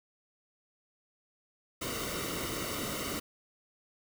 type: noise with comb filter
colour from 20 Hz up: pink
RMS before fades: -36 dBFS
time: 1.81-3.2 s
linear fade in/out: 10 ms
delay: 1.2 ms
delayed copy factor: -0.7
effects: none